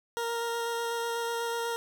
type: tone with vibrato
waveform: 20% pulse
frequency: 466.2 Hz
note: A#4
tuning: in tune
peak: -25 dBFS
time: 0.17-1.76 s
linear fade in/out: 0 ms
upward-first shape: square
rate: 8.1 Hz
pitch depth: 8 cents each way
effects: none